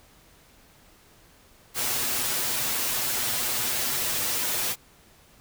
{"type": "noise with comb filter", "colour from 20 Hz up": "white", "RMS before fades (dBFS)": -27, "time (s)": [1.74, 4.76], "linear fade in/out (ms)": 50, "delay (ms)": 8.1, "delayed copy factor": 0.75, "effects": ["pink hiss -56 dBFS RMS until 5.4 s"]}